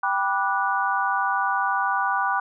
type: chord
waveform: sine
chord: G major seventh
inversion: none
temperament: just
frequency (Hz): 784 / 980 / 1176 / 1470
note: G5 / B5 / D6 / F#6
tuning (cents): 0 / -14 / +2 / -12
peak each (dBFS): -26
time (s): 0.03-2.4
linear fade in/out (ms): 5
effects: none